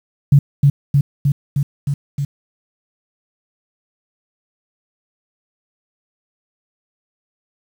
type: tone with echo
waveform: sine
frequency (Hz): 141.1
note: C#3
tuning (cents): +31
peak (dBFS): -5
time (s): 0.32-0.39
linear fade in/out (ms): 5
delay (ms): 310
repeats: 6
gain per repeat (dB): -2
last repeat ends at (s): 2.25
effects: 7-bit